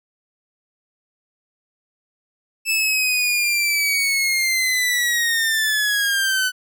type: linear sweep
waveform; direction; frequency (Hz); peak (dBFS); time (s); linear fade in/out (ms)
sawtooth; down; 2637 to 1495; -14; 2.65-6.52; 50
effects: none